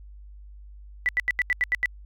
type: tone bursts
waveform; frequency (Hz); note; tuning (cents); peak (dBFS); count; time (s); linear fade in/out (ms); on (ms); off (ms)
sine; 1975.5; B6; 0; -19; 8; 1.06-1.858; 0; 28; 82
effects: added 50 Hz sine -42 dBFS peak until 2.05 s

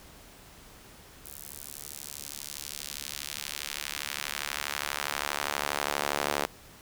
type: tone with high-pass filter sweep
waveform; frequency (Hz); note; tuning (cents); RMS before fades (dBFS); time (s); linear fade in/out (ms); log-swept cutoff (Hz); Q
sawtooth; 72.4; D2; -24; -35; 1.25-6.46; 0; 11000 to 520; 0.8
effects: pink hiss -52 dBFS RMS until 6.81 s

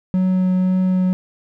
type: tone with vibrato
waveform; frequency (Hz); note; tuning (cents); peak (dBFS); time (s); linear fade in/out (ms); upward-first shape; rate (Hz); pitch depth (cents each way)
triangle; 185; F#3; 0; -12; 0.14-1.13; 0; triangle; 1.9; 9
effects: none

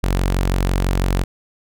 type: tone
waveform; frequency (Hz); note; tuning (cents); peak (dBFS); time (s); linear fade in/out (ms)
sawtooth; 46; F#1; -9; -12; 0.03-1.24; 10
effects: none

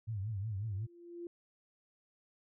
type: tone with vibrato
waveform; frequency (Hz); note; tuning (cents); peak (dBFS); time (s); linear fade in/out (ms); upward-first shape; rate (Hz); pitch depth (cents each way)
sine; 103.83; G#2; 0; -35; 0.07-0.87; 20; triangle; 5.5; 190
type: tone with exponential growth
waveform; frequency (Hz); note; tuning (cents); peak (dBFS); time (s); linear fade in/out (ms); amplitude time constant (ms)
sine; 344.8; F4; -22; -39; 0.48-1.27; 2; 170
effects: none

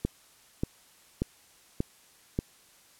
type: click train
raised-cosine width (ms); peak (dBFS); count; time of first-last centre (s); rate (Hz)
3; -14; 5; 0.05-2.389; 1.71
effects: white hiss -59 dBFS RMS until 2.99 s + low-pass 12000 Hz 12 dB/octave

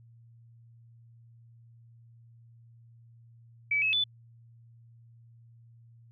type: tone with pitch steps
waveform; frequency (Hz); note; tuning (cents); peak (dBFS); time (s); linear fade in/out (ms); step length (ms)
sine; 2294 / 2579 / 3487; D7 / E7 / A7; -41 / -39 / -16; -24; 3.71-4.04; 5; 110
effects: added 116 Hz sine -53 dBFS peak until 6.11 s

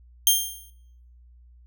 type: tone with exponential decay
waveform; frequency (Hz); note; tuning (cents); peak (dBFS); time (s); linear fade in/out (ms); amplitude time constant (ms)
10% pulse; 3188; G7; +28; -4; 0.27-0.7; 1; 92
effects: noise-tail reverb RT60 0.8 s tail -23 dB re dry + added 60 Hz sine -49 dBFS peak until 1.66 s

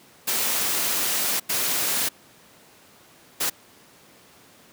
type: noise bursts at uneven times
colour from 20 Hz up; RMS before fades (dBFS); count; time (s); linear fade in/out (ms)
white; -24; 3; 0.27-1.4 / 1.49-2.09 / 3.4-3.5; 10
effects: pink hiss -52 dBFS RMS until 4.72 s + high-pass 150 Hz 12 dB/octave

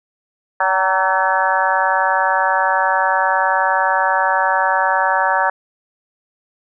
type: harmonic tone with a mistuned harmonic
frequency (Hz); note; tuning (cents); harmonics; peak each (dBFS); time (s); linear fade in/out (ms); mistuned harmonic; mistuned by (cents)
190; F#3; +46; 3 / 4 / 5 / 6 / 7 / 8 / 9; -23 / -20 / -18 / -24 / -24 / -22 / -21; 0.6-5.5; 5; 5; -38
effects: none

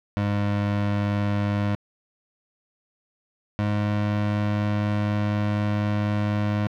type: tone pair in turn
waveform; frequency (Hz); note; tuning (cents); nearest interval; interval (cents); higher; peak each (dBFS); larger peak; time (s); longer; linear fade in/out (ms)
25% pulse; 102.3 / 104.09; G#2 / G#2; -26 / +4; unison; 30; second; -18; neither; 0.17-1.75 / 3.59-6.67; second; 0
effects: low-pass 3000 Hz 12 dB/octave + 9-bit

